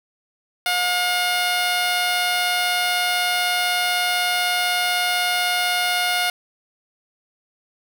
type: tone with amplitude modulation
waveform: 10% pulse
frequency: 716 Hz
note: F5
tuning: 43 cents sharp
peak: -9 dBFS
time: 0.66-6.3 s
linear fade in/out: 2 ms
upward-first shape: sine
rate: 210 Hz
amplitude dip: 30%
effects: none